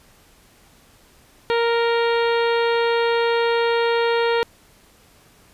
harmonic tone with a mistuned harmonic, 466.2 Hz, A#4, in tune, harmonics 1 / 2 / 3 / 4 / 5 / 6 / 7 / 8 / 9, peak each -18 / -24 / -28 / -30 / -32 / -34 / -35 / -36 / -37 dBFS, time 1.5-4.43 s, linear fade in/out 0 ms, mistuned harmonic 9, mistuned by +31 cents, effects pink hiss -53 dBFS RMS until 5.53 s + resampled to 32000 Hz

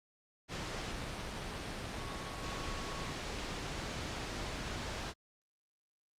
sine tone in noise, 1108.7 Hz, C#6, in tune, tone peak -48 dBFS, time 1.96-3.15 s, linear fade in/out 50 ms, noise pink, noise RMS -40 dBFS, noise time 0.48-5.14 s, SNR -11 dB, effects low-pass 6000 Hz 12 dB/octave + Opus 48 kbps

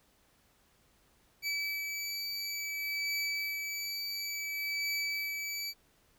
25% pulse beating tone pair, 2300 / 2300.57 Hz, D7 / D7, -37 / -36 cents, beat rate 0.57 Hz, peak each -36 / -31 dBFS, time 1.42-5.74 s, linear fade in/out 50 ms, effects pink hiss -68 dBFS RMS until 6.18 s

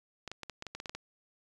clicks, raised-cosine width 0.2 ms, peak -23 dBFS, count 11, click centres 0.277 / 0.316 / 0.433 / 0.497 / 0.624 / 0.667 / 0.75 / 0.801 / 0.858 / 0.895 / 0.95 s, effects resampled to 24000 Hz

